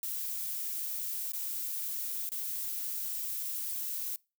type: noise with dropouts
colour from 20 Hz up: violet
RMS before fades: -36 dBFS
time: 0.03-4.16 s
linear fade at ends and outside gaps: 1 ms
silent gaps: 1.32-1.334 / 2.291-2.318 s
effects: noise-tail reverb RT60 0.3 s tail -25 dB re dry